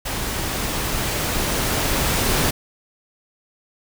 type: noise with level ramp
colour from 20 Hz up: pink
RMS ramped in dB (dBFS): -26 to -19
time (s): 0.05-2.51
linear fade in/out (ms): 10
effects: none